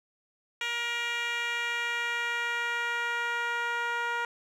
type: tone with band-pass filter sweep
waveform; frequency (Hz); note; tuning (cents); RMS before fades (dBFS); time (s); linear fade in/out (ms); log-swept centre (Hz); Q
10% pulse; 473.4; A#4; +27; -31; 0.61-4.25; 2; 2700 to 1200; 1.3
effects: none